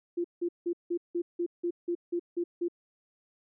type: tone bursts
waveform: sine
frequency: 346.4 Hz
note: F4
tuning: 14 cents flat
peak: -27 dBFS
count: 11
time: 0.17-2.684 s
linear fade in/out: 10 ms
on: 74 ms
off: 170 ms
effects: none